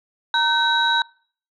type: tone cluster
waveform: sine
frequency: 931 / 1530 / 3866 Hz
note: A#5 / G6 / B7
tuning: -2 / -42 / -38 cents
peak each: -20 dBFS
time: 0.34-1.02 s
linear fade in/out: 2 ms
effects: noise-tail reverb RT60 0.5 s tail -25 dB re dry + tanh soft clip ceiling -7 dBFS